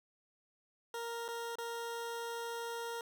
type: tone with dropouts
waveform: 20% pulse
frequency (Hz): 466.2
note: A#4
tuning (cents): 0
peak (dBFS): -34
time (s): 0.94-3.01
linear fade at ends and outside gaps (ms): 2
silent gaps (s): 1.281-1.286 / 1.555-1.584
effects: none